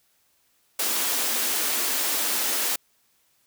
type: high-pass noise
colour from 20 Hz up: white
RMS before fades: -25 dBFS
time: 0.79-2.76 s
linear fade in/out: 5 ms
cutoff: 210 Hz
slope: 96 dB/octave
effects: white hiss -66 dBFS RMS until 3.46 s